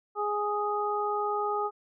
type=harmonic tone; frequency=415.3 Hz; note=G#4; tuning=in tune; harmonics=1 / 2 / 3; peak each=-31 / -31 / -31 dBFS; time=0.15-1.71 s; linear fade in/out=50 ms; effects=none